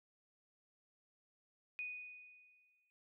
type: tone with exponential decay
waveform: sine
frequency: 2481 Hz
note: D#7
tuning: 6 cents flat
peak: -39 dBFS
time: 1.79-2.9 s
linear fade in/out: 0 ms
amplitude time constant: 240 ms
effects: none